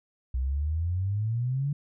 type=exponential sweep; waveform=sine; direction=up; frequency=61.74 to 146.83 Hz; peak=-25 dBFS; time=0.34-1.73 s; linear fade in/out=5 ms; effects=none